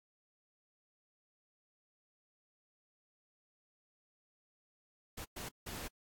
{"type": "noise bursts at uneven times", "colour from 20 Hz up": "pink", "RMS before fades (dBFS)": -44, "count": 3, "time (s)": [[5.17, 5.25], [5.36, 5.49], [5.66, 5.88]], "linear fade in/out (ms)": 10, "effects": ["AAC 64 kbps"]}